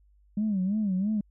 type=tone with vibrato; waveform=sine; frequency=200 Hz; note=G3; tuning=35 cents sharp; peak=-23 dBFS; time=0.37-1.21 s; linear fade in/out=5 ms; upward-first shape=sine; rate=3 Hz; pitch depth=150 cents each way; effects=tanh soft clip ceiling -20 dBFS + added 50 Hz sine -58 dBFS peak until 1.3 s